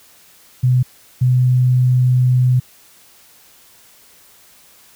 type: tone pair in turn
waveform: sine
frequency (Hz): 126.2 / 126.2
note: B2 / B2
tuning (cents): +38 / +38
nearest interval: unison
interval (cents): 0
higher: neither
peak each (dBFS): -10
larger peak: neither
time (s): 0.63-0.83 / 1.21-2.6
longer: second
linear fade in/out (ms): 10
effects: white hiss -48 dBFS RMS until 4.95 s